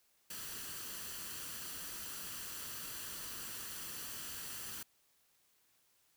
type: noise with comb filter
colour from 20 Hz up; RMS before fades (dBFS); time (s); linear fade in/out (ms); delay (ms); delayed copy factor
white; -45; 0.3-4.83; 5; 0.67; +0.5
effects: white hiss -73 dBFS RMS until 6.16 s